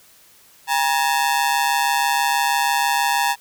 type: ring-modulated tone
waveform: sawtooth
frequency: 880 Hz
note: A5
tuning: in tune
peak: -10 dBFS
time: 0.67-3.36 s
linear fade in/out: 50 ms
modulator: 73.1 Hz
effects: white hiss -51 dBFS RMS until 3.4 s